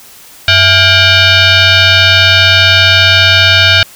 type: tone with frequency modulation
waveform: sine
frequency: 660 Hz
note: E5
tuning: 2 cents sharp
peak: -3 dBFS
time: 0.48-3.83 s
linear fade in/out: 2 ms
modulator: 755 Hz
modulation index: 5
effects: white hiss -36 dBFS RMS until 3.95 s